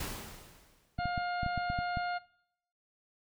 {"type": "noise with exponential decay", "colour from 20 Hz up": "pink", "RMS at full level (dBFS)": -36, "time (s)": [0, 1.02], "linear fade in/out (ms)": 5, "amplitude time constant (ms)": 220}
{"type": "harmonic tone", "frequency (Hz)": 709, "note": "F5", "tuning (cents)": 26, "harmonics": [1, 2, 3, 4, 5, 6], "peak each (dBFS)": [-33, -39, -47, -52, -55, -48], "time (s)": [0.98, 2.19], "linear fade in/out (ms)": 20}
{"type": "clicks", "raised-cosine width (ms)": 5, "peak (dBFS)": -24, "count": 9, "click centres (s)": [0.989, 1.056, 1.178, 1.432, 1.463, 1.577, 1.701, 1.789, 1.972]}
{"effects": ["noise-tail reverb RT60 0.7 s tail -21 dB re dry"]}